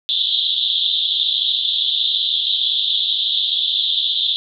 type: band-pass noise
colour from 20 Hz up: pink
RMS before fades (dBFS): -19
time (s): 0.09-4.36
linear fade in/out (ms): 0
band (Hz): 3300 to 3800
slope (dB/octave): 96
effects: none